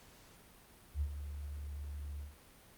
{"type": "tone with ADSR envelope", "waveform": "sine", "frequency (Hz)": 72.5, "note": "D2", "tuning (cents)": -22, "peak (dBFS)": -30, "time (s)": [0.94, 2.35], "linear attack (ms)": 72, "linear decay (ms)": 66, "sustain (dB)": -10, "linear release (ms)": 150, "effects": ["pink hiss -60 dBFS RMS until 2.77 s", "Opus 48 kbps"]}